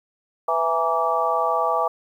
harmonic tone with a mistuned harmonic, 165.4 Hz, E3, 6 cents sharp, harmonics 3 / 4 / 5 / 6 / 7, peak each -27 / -24 / -25 / -28 / -23 dBFS, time 0.48-1.88 s, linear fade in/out 5 ms, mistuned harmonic 6, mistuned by -89 cents, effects 9-bit

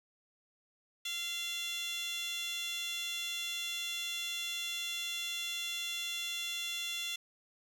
15% pulse tone with high-pass filter, 688 Hz, F5, 26 cents flat, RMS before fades -38 dBFS, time 1.05-7.16 s, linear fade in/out 5 ms, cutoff 3400 Hz, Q 3.6, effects none

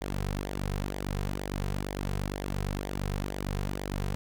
sawtooth tone with flanger, 48.74 Hz, G1, 9 cents flat, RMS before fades -33 dBFS, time 0.01-4.15 s, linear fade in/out 0 ms, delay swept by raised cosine 0.72 to 3.52 ms, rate 2.1 Hz, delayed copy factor -0.65, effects none

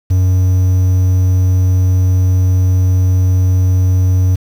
triangle tone with quantisation, 92.5 Hz, F#2, in tune, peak -6 dBFS, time 0.1-4.36 s, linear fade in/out 10 ms, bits 6, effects none

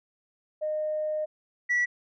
sine tone pair in turn, 614 / 1949.3 Hz, D#5 / B6, -23 / -23 cents, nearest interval octave + minor sixth, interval 2000 cents, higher second, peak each -26 / -20 dBFS, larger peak second, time 0.61-1.26 / 1.69-1.86 s, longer first, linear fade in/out 20 ms, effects tanh soft clip ceiling -20 dBFS

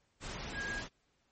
sine tone in noise, 1638 Hz, G#6, 24 cents flat, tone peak -37 dBFS, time 0.53-0.83 s, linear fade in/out 50 ms, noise pink, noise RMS -42 dBFS, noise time 0.2-0.89 s, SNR +2 dB, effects pink hiss -75 dBFS RMS until 1.31 s + MP3 32 kbps

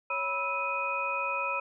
sine tone cluster, 554 / 979 / 1308 / 2494 Hz, C#5 / B5 / E6 / D#7, -1 / -15 / -14 / +3 cents, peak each -37 / -34 / -34 / -32 dBFS, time 0.1-1.6 s, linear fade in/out 5 ms, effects none

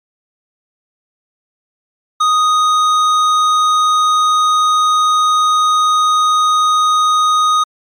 triangle tone with hard clipping, 1244.5 Hz, D#6, in tune, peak -11 dBFS, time 2.2-7.64 s, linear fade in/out 10 ms, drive 14 dB, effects MP3 96 kbps

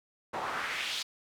pink noise with band-pass filter sweep, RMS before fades -35 dBFS, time 0.33-1.03 s, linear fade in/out 10 ms, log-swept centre 750 to 4300 Hz, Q 2, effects none

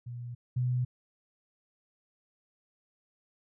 sine tone pair in turn, 120.8 / 124.84 Hz, B2 / B2, -38 / +19 cents, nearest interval minor second, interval 57 cents, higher second, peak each -37 / -26 dBFS, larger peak second, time 0.06-0.35 / 0.56-0.85 s, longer neither, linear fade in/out 10 ms, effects none

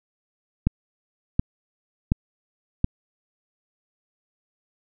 click train, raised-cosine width 5 ms, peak -6 dBFS, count 4, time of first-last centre 0.67-2.844 s, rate 1.38 Hz, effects none

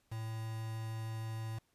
triangle tone with quantisation, 111.7 Hz, A2, 27 cents sharp, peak -36 dBFS, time 0.11-1.59 s, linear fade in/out 10 ms, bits 8, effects pink hiss -75 dBFS RMS until 1.74 s + resampled to 32000 Hz

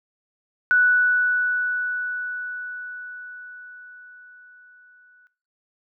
sine tone with exponential decay, 1480 Hz, F#6, in tune, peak -13 dBFS, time 0.71-5.27 s, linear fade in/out 0 ms, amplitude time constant 990 ms, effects noise-tail reverb RT60 0.4 s tail -18 dB re dry

